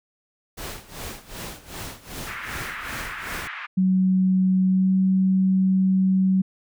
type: noise with tremolo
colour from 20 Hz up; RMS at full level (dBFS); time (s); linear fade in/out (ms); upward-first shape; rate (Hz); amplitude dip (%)
pink; -33; 0.57-3.48; 10; sine; 2.6; 85
type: band-pass noise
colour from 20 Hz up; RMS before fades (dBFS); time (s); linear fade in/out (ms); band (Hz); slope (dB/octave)
white; -34; 2.26-3.67; 20; 1200 to 2100; 24
type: tone with pitch glide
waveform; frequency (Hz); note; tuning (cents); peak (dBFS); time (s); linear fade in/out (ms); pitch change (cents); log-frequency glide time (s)
sine; 187 to 188.95; F#3 to F#3; +19 to +37; -16; 3.77-6.42; 10; +18; 4.65-4.94
effects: none